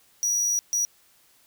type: tone bursts at uneven times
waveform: square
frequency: 5800 Hz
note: F#8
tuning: 35 cents flat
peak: -22 dBFS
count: 2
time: 0.23-0.59 / 0.73-0.85 s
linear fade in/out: 0 ms
effects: white hiss -60 dBFS RMS until 1.46 s